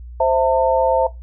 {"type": "chord", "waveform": "sine", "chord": "A minor", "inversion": "first", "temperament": "equal with one note detuned", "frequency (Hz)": [523.3, 659.3, 902.1], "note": ["C5", "E5", "A5"], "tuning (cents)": [0, 0, 43], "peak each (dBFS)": -17, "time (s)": [0.2, 1.07], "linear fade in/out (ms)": 5, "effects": ["noise-tail reverb RT60 0.2 s tail -18 dB re dry", "added 60 Hz sine -32 dBFS peak until 1.22 s"]}